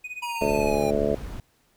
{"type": "tone with tremolo", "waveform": "triangle", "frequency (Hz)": 2489, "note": "D#7", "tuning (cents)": 0, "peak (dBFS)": -29, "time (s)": [0.04, 0.75], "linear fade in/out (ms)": 5, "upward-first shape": "sine", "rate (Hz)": 16, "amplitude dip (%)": 85}
{"type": "exponential sweep", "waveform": "square", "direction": "down", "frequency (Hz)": [966, 797], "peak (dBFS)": -30, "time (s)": [0.22, 0.91], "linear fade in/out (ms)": 10}
{"type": "noise", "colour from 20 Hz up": "brown", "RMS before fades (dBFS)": -34, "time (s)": [0.41, 1.4], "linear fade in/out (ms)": 2}
{"type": "harmonic tone", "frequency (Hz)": 72.3, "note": "D2", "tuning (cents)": -27, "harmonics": [2, 3, 4, 5, 6, 7, 8, 9], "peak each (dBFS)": [-37, -30, -32, -32, -26, -31, -28, -28], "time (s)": [0.41, 1.15], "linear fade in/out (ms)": 5}
{"effects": ["pink hiss -65 dBFS RMS until 1.76 s"]}